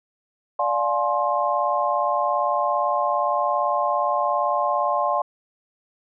sine chord, D half-diminished seventh, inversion none, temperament just, 587.3 / 704.8 / 845.8 / 1057.2 Hz, D5 / F5 / Ab5 / C6, 0 / +16 / +31 / +18 cents, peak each -25 / -25 / -26 / -23 dBFS, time 0.59-5.22 s, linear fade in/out 5 ms, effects none

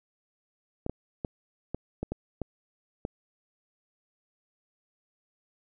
clicks, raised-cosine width 2 ms, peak -18 dBFS, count 8, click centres 0.864 / 0.896 / 1.248 / 1.746 / 2.03 / 2.12 / 2.417 / 3.051 s, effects none

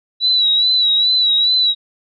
sine tone with vibrato, 3920 Hz, B7, 14 cents flat, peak -11 dBFS, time 0.2-1.75 s, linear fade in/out 50 ms, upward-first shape sine, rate 2.4 Hz, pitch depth 53 cents each way, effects none

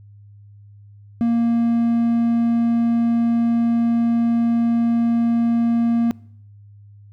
triangle tone, 233.1 Hz, A#3, in tune, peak -13 dBFS, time 1.21-6.11 s, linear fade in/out 0 ms, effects noise-tail reverb RT60 0.7 s tail -24 dB re dry + added 102 Hz sine -42 dBFS peak until 7.12 s

